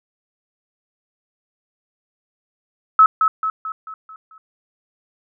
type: tone with echo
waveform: sine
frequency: 1294 Hz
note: E6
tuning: 32 cents flat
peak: -6 dBFS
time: 2.99-3.06 s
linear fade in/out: 2 ms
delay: 220 ms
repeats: 6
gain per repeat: -6 dB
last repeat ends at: 4.38 s
effects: none